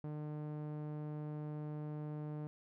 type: tone with low-pass filter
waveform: sawtooth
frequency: 150.6 Hz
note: D3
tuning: 44 cents sharp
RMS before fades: -43 dBFS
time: 0.04-2.47 s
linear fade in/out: 0 ms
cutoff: 810 Hz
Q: 0.54
effects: none